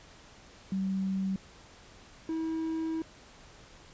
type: tone pair in turn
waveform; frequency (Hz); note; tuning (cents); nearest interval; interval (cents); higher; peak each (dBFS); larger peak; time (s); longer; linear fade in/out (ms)
sine / triangle; 191.7 / 322.4; G3 / E4; -38 / -38; major sixth; 900; second; -28 / -28; neither; 0.72-1.36 / 2.29-3.02; second; 2
effects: pink hiss -54 dBFS RMS until 3.93 s + resampled to 16000 Hz